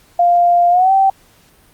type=tone with pitch glide; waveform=sine; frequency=698.5 to 775 Hz; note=F5 to G5; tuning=0 to -20 cents; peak=-8 dBFS; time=0.19-1.1 s; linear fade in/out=5 ms; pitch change=+180 cents; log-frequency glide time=0.7-0.92 s; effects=pink hiss -50 dBFS RMS until 1.73 s + Opus 48 kbps